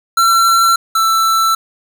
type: tone pair in turn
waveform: square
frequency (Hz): 1353 / 1330.5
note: E6 / E6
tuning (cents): +45 / +16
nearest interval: unison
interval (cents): 29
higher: first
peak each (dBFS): -9 / -11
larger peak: first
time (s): 0.17-0.76 / 0.95-1.55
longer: second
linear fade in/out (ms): 5
effects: 7-bit